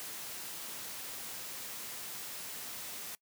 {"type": "noise", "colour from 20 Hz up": "white", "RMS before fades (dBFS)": -43, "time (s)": [0, 3.15], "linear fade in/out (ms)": 0, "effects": ["noise-tail reverb RT60 0.1 s tail -23 dB re dry", "high-pass 100 Hz 12 dB/octave"]}